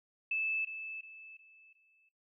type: tone with echo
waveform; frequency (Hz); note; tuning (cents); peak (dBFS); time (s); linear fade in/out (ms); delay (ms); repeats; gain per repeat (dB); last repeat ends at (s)
sine; 2624; E7; -9; -30; 0.31-0.65; 5; 360; 4; -9; 2.09
effects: noise-tail reverb RT60 0.2 s tail -18 dB re dry